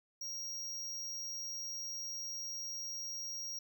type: tone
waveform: square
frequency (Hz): 5630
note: F8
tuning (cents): +13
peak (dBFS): -40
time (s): 0.21-3.59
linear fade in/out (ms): 5
effects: none